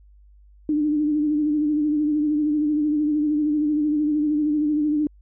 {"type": "tone with vibrato", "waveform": "sine", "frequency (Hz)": 300, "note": "D4", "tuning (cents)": 37, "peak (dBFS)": -18, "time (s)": [0.69, 5.07], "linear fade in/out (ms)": 2, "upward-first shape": "sine", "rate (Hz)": 13, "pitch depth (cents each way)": 44, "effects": ["added 50 Hz sine -48 dBFS peak until 5.21 s"]}